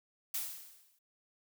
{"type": "noise with exponential decay", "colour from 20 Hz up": "blue", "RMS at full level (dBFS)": -34, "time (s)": [0.34, 0.99], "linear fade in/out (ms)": 5, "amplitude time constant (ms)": 140, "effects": []}